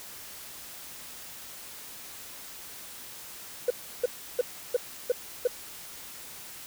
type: tone bursts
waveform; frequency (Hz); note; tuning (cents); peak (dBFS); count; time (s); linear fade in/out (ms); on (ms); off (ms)
sine; 493.9; B4; 0; -18; 6; 3.68-5.474; 5; 24; 330
effects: tanh soft clip ceiling -18 dBFS + white hiss -44 dBFS RMS until 6.66 s